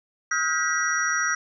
sine tone cluster, 1278 / 1432 / 1591 / 1941 / 5740 Hz, D#6 / F6 / G6 / B6 / F8, +46 / +43 / +25 / -31 / +47 cents, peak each -28 dBFS, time 0.31-1.35 s, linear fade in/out 5 ms, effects none

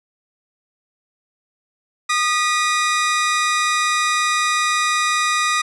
sawtooth tone pair together, 1228 / 1943.7 Hz, D#6 / B6, -23 / -28 cents, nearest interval minor sixth, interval 795 cents, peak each -14 / -18 dBFS, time 2.09-5.62 s, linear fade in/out 10 ms, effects resampled to 22050 Hz

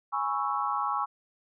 sine chord, C# minor seventh, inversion second, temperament equal, 830.6 / 987.8 / 1108.7 / 1318.5 Hz, G#5 / B5 / C#6 / E6, 0 / 0 / 0 / 0 cents, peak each -32 / -35 / -30 / -33 dBFS, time 0.12-1.06 s, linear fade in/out 20 ms, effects none

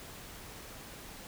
silence, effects pink hiss -48 dBFS RMS until 1.27 s

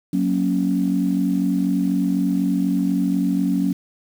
sine chord, F# major, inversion none, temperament equal, 185 / 233.1 / 277.2 Hz, F#3 / A#3 / C#4, 0 / 0 / 0 cents, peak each -20 / -24 / -20 dBFS, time 0.13-3.73 s, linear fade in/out 5 ms, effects tanh soft clip ceiling -8 dBFS + 7-bit

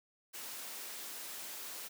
white high-pass noise, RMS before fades -45 dBFS, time 0.33-1.89 s, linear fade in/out 20 ms, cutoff 250 Hz, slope 12 dB/octave, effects none

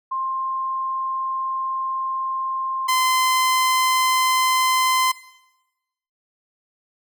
sine / sawtooth tone pair in turn, 1056 / 1031.9 Hz, C6 / C6, +16 / -24 cents, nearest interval unison, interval 40 cents, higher first, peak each -22 / -13 dBFS, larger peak second, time 0.11-2.88 / 2.88-5.12 s, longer first, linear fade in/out 10 ms, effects noise-tail reverb RT60 1.0 s tail -18 dB re dry

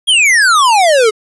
square exponential sweep, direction down, 3335 to 415.3 Hz, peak -7 dBFS, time 0.07-1.11 s, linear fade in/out 20 ms, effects resampled to 24000 Hz

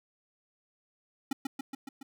square tone with echo, 271.4 Hz, C#4, 36 cents flat, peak -28 dBFS, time 1.31-1.33 s, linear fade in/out 5 ms, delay 140 ms, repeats 5, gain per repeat -3 dB, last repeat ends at 2.03 s, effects none

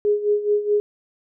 sine tone with tremolo, 415.3 Hz, G#4, in tune, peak -14 dBFS, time 0.05-0.8 s, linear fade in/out 0 ms, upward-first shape sine, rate 4.7 Hz, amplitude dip 75%, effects none

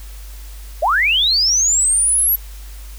sine linear sweep, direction up, 544 to 11840 Hz, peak -12 dBFS, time 0.82-2.36 s, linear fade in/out 10 ms, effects added 50 Hz sine -31 dBFS peak until 2.98 s + white hiss -43 dBFS RMS until 2.98 s

